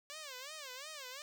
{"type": "tone with vibrato", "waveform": "5% pulse", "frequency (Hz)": 561, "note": "C#5", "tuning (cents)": 21, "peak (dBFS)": -34, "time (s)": [0.1, 1.22], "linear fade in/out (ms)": 0, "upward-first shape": "sine", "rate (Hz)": 2.8, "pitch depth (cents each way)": 200, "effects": []}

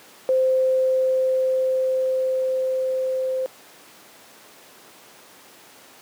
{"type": "tone with level ramp", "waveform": "sine", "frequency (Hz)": 520, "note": "C5", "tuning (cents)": -11, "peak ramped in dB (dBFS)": [-15, -21], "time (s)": [0.29, 3.46], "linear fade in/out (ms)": 0, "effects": ["pink hiss -47 dBFS RMS until 6.01 s", "high-pass 300 Hz 12 dB/octave"]}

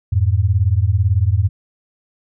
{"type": "beating tone pair", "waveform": "sine", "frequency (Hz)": [87.31, 105.31], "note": ["F2", "G#2"], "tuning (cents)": [0, 25], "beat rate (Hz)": 18, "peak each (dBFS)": -15, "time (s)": [0.12, 1.49], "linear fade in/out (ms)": 10, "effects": []}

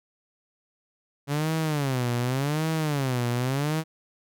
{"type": "tone with vibrato", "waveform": "sawtooth", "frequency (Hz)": 138.9, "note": "C#3", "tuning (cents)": 4, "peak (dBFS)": -20, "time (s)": [1.27, 3.84], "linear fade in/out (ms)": 50, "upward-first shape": "sine", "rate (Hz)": 0.87, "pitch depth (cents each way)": 250, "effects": []}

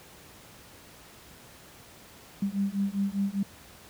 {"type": "beating tone pair", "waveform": "sine", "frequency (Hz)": [195.9, 200.9], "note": ["G3", "G3"], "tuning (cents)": [-1, 43], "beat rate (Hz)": 5, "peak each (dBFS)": -29, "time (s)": [2.42, 3.43], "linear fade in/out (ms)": 5, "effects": ["pink hiss -51 dBFS RMS until 3.89 s", "high-pass 60 Hz 12 dB/octave"]}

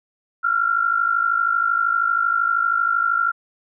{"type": "tone pair together", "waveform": "sine", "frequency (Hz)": [1357.2, 1410], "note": ["F6", "F6"], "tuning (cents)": [-50, 16], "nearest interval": "minor second", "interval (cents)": 66, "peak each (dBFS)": [-19, -20], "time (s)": [0.43, 3.32], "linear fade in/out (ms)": 20, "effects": []}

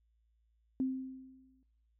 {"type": "tone with exponential decay", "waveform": "sine", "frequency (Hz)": 261.6, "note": "C4", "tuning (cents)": 0, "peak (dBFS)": -28, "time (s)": [0.8, 1.63], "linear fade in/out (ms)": 1, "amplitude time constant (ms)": 180, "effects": ["noise-tail reverb RT60 0.6 s tail -20 dB re dry", "added 56 Hz sine -70 dBFS peak until 1.99 s"]}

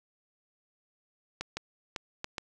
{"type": "clicks", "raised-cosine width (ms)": 0.2, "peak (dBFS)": -17, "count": 5, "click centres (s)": [1.41, 1.57, 1.962, 2.244, 2.382], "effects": []}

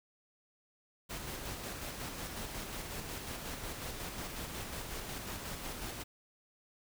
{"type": "noise with tremolo", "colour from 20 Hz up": "pink", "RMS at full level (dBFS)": -41, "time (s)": [1.09, 6.04], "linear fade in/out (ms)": 20, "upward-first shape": "square", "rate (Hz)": 5.5, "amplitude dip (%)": 30, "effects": []}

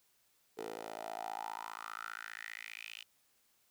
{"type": "tone with high-pass filter sweep", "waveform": "10% pulse", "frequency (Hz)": 55, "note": "A1", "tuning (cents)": 0, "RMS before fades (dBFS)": -45, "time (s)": [0.57, 3.04], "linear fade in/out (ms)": 20, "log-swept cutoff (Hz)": [440, 2900], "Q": 6, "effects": ["white hiss -73 dBFS RMS until 3.7 s"]}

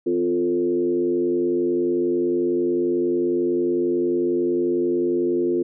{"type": "tone with frequency modulation", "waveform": "sine", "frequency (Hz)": 350.9, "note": "F4", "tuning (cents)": 8, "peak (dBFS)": -18, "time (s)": [0.06, 5.63], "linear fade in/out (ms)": 10, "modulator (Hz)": 91.1, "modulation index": 0.86, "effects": []}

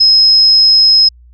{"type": "tone", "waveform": "sine", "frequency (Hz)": 5130, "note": "E8", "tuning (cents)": -48, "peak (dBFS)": -4, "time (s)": [0, 1.09], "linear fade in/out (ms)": 10, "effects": ["added 60 Hz sine -38 dBFS peak until 1.33 s"]}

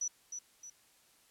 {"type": "tone with echo", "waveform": "sine", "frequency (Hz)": 5920, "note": "F#8", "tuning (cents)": 0, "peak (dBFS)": -32, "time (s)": [0.01, 0.08], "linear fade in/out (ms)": 5, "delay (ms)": 310, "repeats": 2, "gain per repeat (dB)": -7, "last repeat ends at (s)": 0.7, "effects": ["white hiss -66 dBFS RMS until 1.3 s", "low-pass 12000 Hz 12 dB/octave"]}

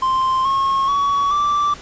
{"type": "tone with pitch steps", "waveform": "triangle", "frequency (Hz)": [1046.5, 1085.9, 1126.8, 1169.2], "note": ["C6", "C#6", "C#6", "D6"], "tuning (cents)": [0, -36, 28, -8], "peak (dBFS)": -13, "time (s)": [0.02, 1.74], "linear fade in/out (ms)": 5, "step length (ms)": 430, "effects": ["pink hiss -38 dBFS RMS until 1.81 s", "resampled to 16000 Hz"]}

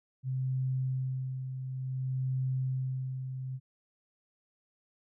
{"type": "tone with tremolo", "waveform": "sine", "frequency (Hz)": 130.4, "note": "C3", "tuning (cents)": -5, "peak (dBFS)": -28, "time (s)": [0.23, 3.6], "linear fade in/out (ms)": 50, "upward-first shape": "sine", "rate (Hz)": 0.56, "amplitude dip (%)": 55, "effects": []}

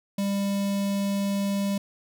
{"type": "tone with notch filter", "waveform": "square", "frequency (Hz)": 199.1, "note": "G3", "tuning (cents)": 27, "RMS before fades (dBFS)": -26, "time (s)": [0.18, 1.78], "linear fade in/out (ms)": 5, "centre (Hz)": 1500, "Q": 1.1, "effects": []}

